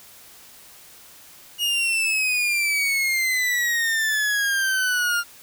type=exponential sweep; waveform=40% pulse; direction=down; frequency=2884 to 1396.9 Hz; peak=-19 dBFS; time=1.58-5.24 s; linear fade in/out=50 ms; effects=white hiss -47 dBFS RMS until 5.42 s